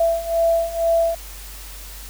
sine beating tone pair, 666 / 668.1 Hz, E5 / E5, +18 / +23 cents, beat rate 2.1 Hz, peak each -21 / -18 dBFS, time 0-1.15 s, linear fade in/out 5 ms, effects added 48 Hz sine -36 dBFS peak until 2.09 s + white hiss -39 dBFS RMS until 2.09 s

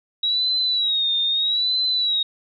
sine tone with vibrato, 3838 Hz, A#7, 50 cents sharp, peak -18 dBFS, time 0.23-2.23 s, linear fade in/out 5 ms, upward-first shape sine, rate 0.79 Hz, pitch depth 92 cents each way, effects none

